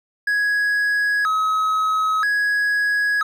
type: tone with vibrato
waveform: triangle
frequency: 1459 Hz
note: F#6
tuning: 25 cents flat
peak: -15 dBFS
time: 0.27-3.23 s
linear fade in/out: 5 ms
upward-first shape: square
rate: 0.51 Hz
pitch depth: 230 cents each way
effects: none